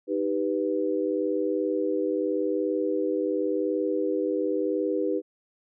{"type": "chord", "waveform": "sine", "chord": "Eb augmented", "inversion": "none", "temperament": "equal", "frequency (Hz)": [311.1, 392, 493.9], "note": ["Eb4", "G4", "B4"], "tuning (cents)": [0, 0, 0], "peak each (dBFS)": -28, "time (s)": [0.07, 5.22], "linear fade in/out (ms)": 50, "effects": []}